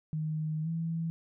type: tone with pitch glide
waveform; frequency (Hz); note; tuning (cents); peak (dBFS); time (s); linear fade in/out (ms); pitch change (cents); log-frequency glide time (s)
sine; 155.56 to 164.62; D#3 to E3; 0 to -2; -30; 0.13-1.1; 0; +98; 0.63-0.68
effects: none

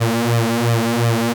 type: tone with flanger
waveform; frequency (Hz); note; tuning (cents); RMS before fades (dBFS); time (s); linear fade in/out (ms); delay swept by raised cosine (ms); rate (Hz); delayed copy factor
sawtooth; 116.54; A#2; 0; -17; 0-1.34; 20; 1.6 to 5.1; 2.8; +1
effects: none

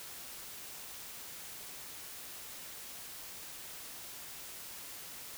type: silence
effects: white hiss -47 dBFS RMS until 5.37 s

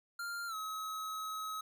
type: tone with pitch glide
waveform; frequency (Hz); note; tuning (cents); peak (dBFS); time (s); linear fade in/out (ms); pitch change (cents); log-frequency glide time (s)
square; 1395 to 1279.2; F6 to D#6; -2 to +48; -39; 0.19-1.61; 5; -150; 0.47-0.55
effects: none

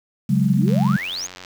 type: chord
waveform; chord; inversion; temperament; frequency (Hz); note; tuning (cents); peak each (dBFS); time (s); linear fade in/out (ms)
sine; C# suspended fourth; none; equal; 138.59 / 185 / 207.7; C#3 / F#3 / G#3; 0 / 0 / 0; -19; 0.29-0.97; 10
type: exponential sweep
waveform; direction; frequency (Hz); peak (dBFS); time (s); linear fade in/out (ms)
sine; up; 137 to 7020; -25; 0.46-1.27; 10
type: click train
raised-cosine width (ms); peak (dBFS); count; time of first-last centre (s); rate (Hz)
0.2; -19; 71; 0.68-1.448; 91.1
effects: 7-bit

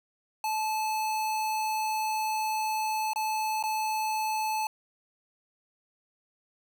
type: tone with dropouts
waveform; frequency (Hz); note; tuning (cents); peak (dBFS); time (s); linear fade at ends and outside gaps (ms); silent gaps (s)
square; 868; A5; -24; -28; 0.44-4.67; 2; 3.134-3.159 / 3.627-3.637
effects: none

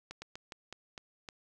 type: slowing click train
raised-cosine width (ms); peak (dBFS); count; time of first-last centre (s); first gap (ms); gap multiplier
0.2; -26; 7; 0.11-1.288; 110; 1.23
effects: none

